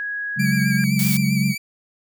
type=tone with pitch glide; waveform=sine; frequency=1661.2 to 1626.1 Hz; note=G#6 to G#6; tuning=0 to -37 cents; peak=-24 dBFS; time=0-0.84 s; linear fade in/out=0 ms; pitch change=-37 cents; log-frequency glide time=0.46-0.69 s
type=chord; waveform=sine; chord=C# suspended fourth; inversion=none; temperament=equal; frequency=138.59 / 185 / 207.7 Hz; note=C#3 / F#3 / G#3; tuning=0 / 0 / 0 cents; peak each=-21 dBFS; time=0.36-1.55 s; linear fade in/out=50 ms
type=tone with vibrato; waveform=sawtooth; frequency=2309 Hz; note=D7; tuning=30 cents flat; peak=-23 dBFS; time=0.39-1.58 s; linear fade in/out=10 ms; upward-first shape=sine; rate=7.7 Hz; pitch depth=45 cents each way
type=noise; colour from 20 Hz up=blue; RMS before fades=-25 dBFS; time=0.99-1.17 s; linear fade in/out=2 ms
effects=none